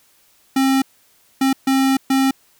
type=tone bursts at uneven times; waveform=square; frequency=267.5 Hz; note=C4; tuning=38 cents sharp; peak=-14 dBFS; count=4; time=0.56-0.82 / 1.41-1.53 / 1.67-1.97 / 2.1-2.31 s; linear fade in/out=5 ms; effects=white hiss -56 dBFS RMS until 2.59 s